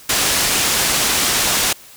white low-pass noise, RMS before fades -17 dBFS, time 0.09-1.73 s, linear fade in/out 5 ms, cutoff 9000 Hz, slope 12 dB/octave, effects white hiss -42 dBFS RMS until 1.96 s

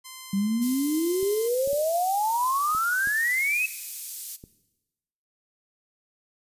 5% pulse tone, 1037 Hz, C6, 16 cents flat, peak -28 dBFS, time 0.04-1.49 s, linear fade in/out 20 ms
sine exponential sweep, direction up, 191.3 to 2604 Hz, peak -22 dBFS, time 0.33-3.66 s, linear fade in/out 5 ms
white high-pass noise, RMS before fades -35 dBFS, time 0.61-4.37 s, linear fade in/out 20 ms, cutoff 6100 Hz, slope 12 dB/octave
clicks, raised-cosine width 3 ms, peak -30 dBFS, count 6, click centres 1.229 / 1.675 / 1.731 / 2.749 / 3.073 / 4.439 s
effects noise-tail reverb RT60 1.0 s tail -17 dB re dry + resampled to 32000 Hz

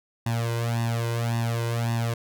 sawtooth tone with flanger, 116.54 Hz, A#2, in tune, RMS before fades -26 dBFS, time 0.26-2.14 s, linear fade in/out 5 ms, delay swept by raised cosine 1.1 to 2.02 ms, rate 1.8 Hz, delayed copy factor +1, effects none

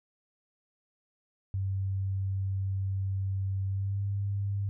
sine tone with pitch glide, 96.6 to 99.83 Hz, G2 to G2, -25 to +32 cents, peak -28 dBFS, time 1.54-4.69 s, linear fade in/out 0 ms, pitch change +57 cents, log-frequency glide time 3.67-4.04 s, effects none

